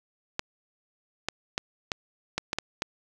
clicks, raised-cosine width 0.2 ms, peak -10 dBFS, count 8, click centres 0.394 / 1.286 / 1.579 / 1.918 / 2.38 / 2.531 / 2.586 / 2.821 s, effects none

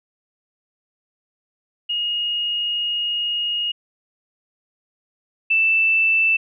sine tone pair in turn, 2867 / 2652 Hz, F7 / E7, +45 / +10 cents, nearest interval minor second, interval 135 cents, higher first, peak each -20 / -14 dBFS, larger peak second, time 1.89-3.72 / 5.5-6.37 s, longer first, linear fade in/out 10 ms, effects none

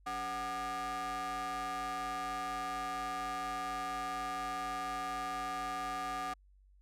45% pulse ring-modulated tone, 230.7 Hz, A#3, 18 cents flat, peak -33 dBFS, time 0.06-6.34 s, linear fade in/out 10 ms, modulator 975 Hz, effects added 48 Hz sine -60 dBFS peak until 6.81 s + low-pass 12000 Hz 12 dB/octave

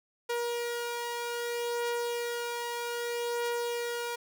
sawtooth beating tone pair, 475.5 / 476.13 Hz, A#4 / A#4, +34 / +37 cents, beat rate 0.63 Hz, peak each -28 / -36 dBFS, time 0.29-4.16 s, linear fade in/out 10 ms, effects none

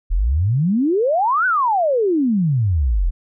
sine exponential two-way sweep, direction up then down, 37.5 to 1538 to 37.5 Hz, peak -14 dBFS, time 0.1-3.11 s, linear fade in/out 20 ms, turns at 1.46 s, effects none

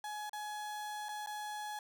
35% pulse tone with dropouts, 842 Hz, G#5, 24 cents sharp, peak -38 dBFS, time 0.04-1.79 s, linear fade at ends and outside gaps 2 ms, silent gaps 0.295-0.331 / 1.086-1.09 / 1.262-1.271 s, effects none

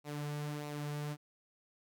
sawtooth tone with flanger, 147.6 Hz, D3, 9 cents sharp, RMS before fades -40 dBFS, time 0.04-1.17 s, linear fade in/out 50 ms, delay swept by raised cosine 0.6 to 3.9 ms, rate 1.6 Hz, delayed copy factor -0.5, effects none

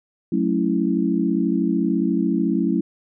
sine chord, F# minor seventh, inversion none, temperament equal with one note detuned, 185 / 219 / 277.2 / 329.6 Hz, F#3 / A3 / C#4 / E4, 0 / -8 / 0 / 0 cents, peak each -23 dBFS, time 0.32-2.81 s, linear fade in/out 5 ms, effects none

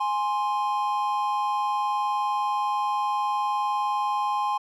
triangle tone pair together, 830.6 / 1050 Hz, G#5 / C6, 0 / +6 cents, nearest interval major third, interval 406 cents, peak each -24 dBFS, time 0-4.58 s, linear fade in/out 10 ms, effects none

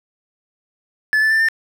triangle tone with pitch steps, 1731 / 1753.1 / 1775.6 / 1798.3 Hz, A6 / A6 / A6 / A6, -29 / -7 / +15 / +37 cents, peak -11 dBFS, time 1.13-1.486 s, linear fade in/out 0 ms, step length 89 ms, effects none

